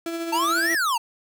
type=tone with tremolo; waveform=35% pulse; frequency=333.7 Hz; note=E4; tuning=21 cents sharp; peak=-24 dBFS; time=0.06-0.75 s; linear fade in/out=2 ms; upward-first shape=sine; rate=14 Hz; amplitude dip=35%
type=exponential two-way sweep; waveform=square; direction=up then down; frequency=880 to 1975.5 to 880 Hz; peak=-21 dBFS; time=0.32-0.98 s; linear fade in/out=10 ms; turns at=0.72 s
effects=none